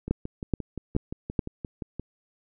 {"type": "two click trains", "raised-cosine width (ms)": 3, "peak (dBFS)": [-20, -10], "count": [12, 4], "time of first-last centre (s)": [[0.08, 1.996], [0.11, 1.392]], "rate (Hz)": [5.74, 2.34], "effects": []}